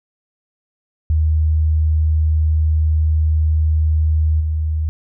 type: tone with level steps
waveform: sine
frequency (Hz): 78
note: D#2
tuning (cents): +5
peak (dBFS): -12 / -16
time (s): 1.1-4.89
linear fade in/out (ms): 0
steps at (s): 4.4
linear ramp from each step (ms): 10
effects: none